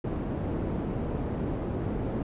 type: low-pass noise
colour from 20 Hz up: white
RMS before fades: -31 dBFS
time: 0.04-2.23 s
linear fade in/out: 5 ms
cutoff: 320 Hz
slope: 12 dB/octave
effects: resampled to 8000 Hz